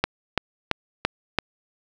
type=click train; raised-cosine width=0.3 ms; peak=-3 dBFS; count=5; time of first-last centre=0.04-1.387 s; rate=2.97 Hz; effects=none